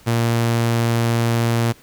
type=tone; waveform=sawtooth; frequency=116.54 Hz; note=A#2; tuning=in tune; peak=-12 dBFS; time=0.06-1.73 s; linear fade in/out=20 ms; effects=pink hiss -49 dBFS RMS until 1.82 s